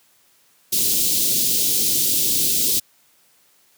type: band-stop noise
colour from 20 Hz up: white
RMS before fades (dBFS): -19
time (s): 0.72-2.8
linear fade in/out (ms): 10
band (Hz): 430 to 3400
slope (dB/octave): 24
effects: white hiss -58 dBFS RMS until 3.77 s + high-pass 100 Hz 12 dB/octave